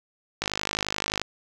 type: click train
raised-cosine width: 0.2 ms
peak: -8 dBFS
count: 42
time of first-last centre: 0.42-1.216 s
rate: 51.5 Hz
effects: 7-bit